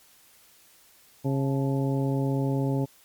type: harmonic tone with a mistuned harmonic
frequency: 136.2 Hz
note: C#3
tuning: 30 cents flat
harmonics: 1 / 2 / 3 / 4 / 5 / 6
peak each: -25 / -28 / -33 / -35 / -42 / -39 dBFS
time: 1.24-2.86 s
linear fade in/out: 20 ms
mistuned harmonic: 6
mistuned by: +100 cents
effects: white hiss -57 dBFS RMS until 3.04 s + MP3 96 kbps